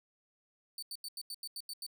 sawtooth tone bursts, 4545 Hz, C#8, 42 cents sharp, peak -37 dBFS, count 9, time 0.78-1.865 s, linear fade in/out 2 ms, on 45 ms, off 85 ms, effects none

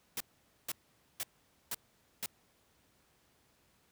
white noise bursts, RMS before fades -37 dBFS, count 5, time 0.17-2.26 s, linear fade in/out 2 ms, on 34 ms, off 480 ms, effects pink hiss -70 dBFS RMS until 3.91 s + high-pass 60 Hz 12 dB/octave

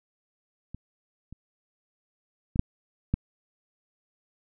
clicks, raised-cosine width 5 ms, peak -26 / -30 / -18 / -6 / -11 dBFS, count 5, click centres 0.746 / 1.326 / 2.559 / 2.594 / 3.14 s, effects none

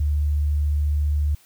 sine tone, 73.8 Hz, D2, 9 cents sharp, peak -18 dBFS, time 0-1.35 s, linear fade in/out 5 ms, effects white hiss -55 dBFS RMS until 1.45 s

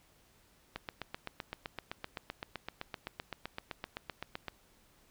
click train, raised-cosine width 0.3 ms, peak -22 dBFS, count 30, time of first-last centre 0.76-4.483 s, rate 7.79 Hz, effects pink hiss -66 dBFS RMS until 5.1 s

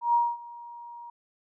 sine tone with ADSR envelope, 947 Hz, A#5, 27 cents sharp, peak -18 dBFS, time 0.01-1.1 s, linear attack 130 ms, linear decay 230 ms, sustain -22 dB, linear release 4 ms, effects none

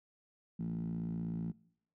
10% pulse tone with band-pass filter, 56.2 Hz, A1, 37 cents sharp, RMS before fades -38 dBFS, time 0.59-1.52 s, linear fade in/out 10 ms, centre 190 Hz, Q 6.9, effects noise-tail reverb RT60 0.7 s tail -23 dB re dry

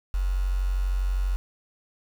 sine tone with quantisation, 46.25 Hz, F#1, in tune, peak -22 dBFS, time 0.14-1.36 s, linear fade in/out 0 ms, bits 7, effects none

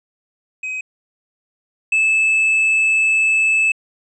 triangle tone pair in turn, 2527 / 2616 Hz, D#7 / E7, +26 / -14 cents, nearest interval minor second, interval 60 cents, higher second, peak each -21 / -11 dBFS, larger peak second, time 0.63-0.81 / 1.92-3.72 s, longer second, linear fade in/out 5 ms, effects resampled to 22050 Hz

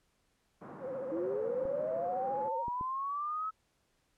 pink band-pass noise, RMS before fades -48 dBFS, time 0.61-2.49 s, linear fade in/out 10 ms, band 150 to 1300 Hz, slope 24 dB/octave
sine tone with vibrato, 526 Hz, C5, 9 cents sharp, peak -36 dBFS, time 0.8-2.65 s, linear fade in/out 50 ms, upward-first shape sine, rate 14 Hz, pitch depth 85 cents each way
sine linear sweep, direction up, 311.1 to 1300 Hz, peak -33 dBFS, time 1.11-3.51 s, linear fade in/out 20 ms
clicks, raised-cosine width 3 ms, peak -31 dBFS, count 3, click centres 1.654 / 2.682 / 2.811 s
effects pink hiss -75 dBFS RMS until 4.17 s + low-pass 11000 Hz 12 dB/octave

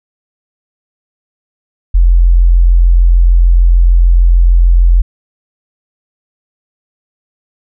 sine tone, 43.33 Hz, F1, 13 cents flat, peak -3 dBFS, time 1.94-5.02 s, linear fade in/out 10 ms, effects none

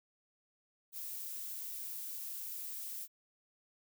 violet noise, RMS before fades -43 dBFS, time 0.92-3.08 s, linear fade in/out 50 ms, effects none

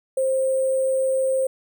sine tone with sample-and-hold, 527 Hz, C5, 12 cents sharp, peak -18 dBFS, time 0.17-1.47 s, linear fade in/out 5 ms, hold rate 8820 Hz, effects none

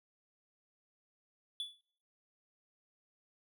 triangle tone with exponential decay, 3442 Hz, A7, 39 cents flat, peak -32 dBFS, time 1.6-1.81 s, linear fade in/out 1 ms, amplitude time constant 45 ms, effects noise-tail reverb RT60 0.6 s tail -25 dB re dry

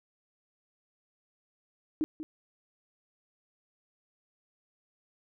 sine tone with echo, 311.1 Hz, D#4, in tune, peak -25 dBFS, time 2.01-2.04 s, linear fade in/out 0 ms, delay 190 ms, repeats 1, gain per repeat -11 dB, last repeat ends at 2.23 s, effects none

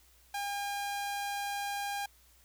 sawtooth tone, 807 Hz, G#5, 50 cents flat, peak -30 dBFS, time 0.34-2.06 s, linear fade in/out 5 ms, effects added 60 Hz sine -64 dBFS peak until 2.44 s + white hiss -64 dBFS RMS until 2.44 s

